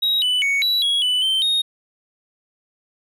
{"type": "tone with pitch steps", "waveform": "triangle", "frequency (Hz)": [3815, 2987, 2227, 3927, 3325, 2986, 3109, 3723], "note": ["A#7", "F#7", "C#7", "B7", "G#7", "F#7", "G7", "A#7"], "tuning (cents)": [39, 16, 7, -11, 1, 15, -15, -3], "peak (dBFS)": -15, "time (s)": [0.02, 1.62], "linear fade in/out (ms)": 10, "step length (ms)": 200, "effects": []}